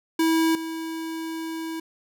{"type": "tone with level steps", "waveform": "square", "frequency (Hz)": 324.7, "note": "E4", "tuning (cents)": -26, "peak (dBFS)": [-19, -30], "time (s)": [0.19, 1.8], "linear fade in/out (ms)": 5, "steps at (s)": 0.55, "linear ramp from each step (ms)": 2, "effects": []}